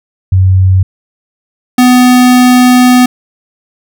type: tone pair in turn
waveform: sine / square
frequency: 93.9 / 249.7 Hz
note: F#2 / B3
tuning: +26 / +19 cents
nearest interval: octave + perfect fourth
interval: 1693 cents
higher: second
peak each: -3 dBFS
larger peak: neither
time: 0.32-0.83 / 1.78-3.06 s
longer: second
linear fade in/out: 5 ms
effects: none